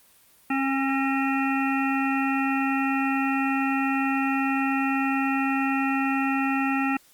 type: harmonic tone with a mistuned harmonic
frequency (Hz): 270.9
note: C#4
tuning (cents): -40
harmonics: 1 / 3 / 5 / 7 / 9 / 10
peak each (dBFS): -24 / -29 / -31 / -32 / -34 / -34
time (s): 0.5-6.97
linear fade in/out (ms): 5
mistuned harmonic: 7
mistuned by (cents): -20
effects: white hiss -57 dBFS RMS until 7.13 s + Opus 32 kbps